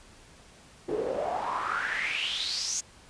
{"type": "noise with band-pass filter sweep", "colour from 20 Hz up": "pink", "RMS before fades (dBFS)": -31, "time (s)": [0.88, 2.81], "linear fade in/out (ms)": 10, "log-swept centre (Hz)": [370, 6800], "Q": 6.6, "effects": ["pink hiss -54 dBFS RMS until 3.09 s", "resampled to 22050 Hz"]}